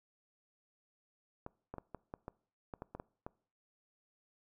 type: clicks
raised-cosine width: 1 ms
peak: -29 dBFS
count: 11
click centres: 1.464 / 1.74 / 1.783 / 1.947 / 2.139 / 2.281 / 2.738 / 2.821 / 2.95 / 2.999 / 3.265 s
effects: noise-tail reverb RT60 0.5 s tail -23 dB re dry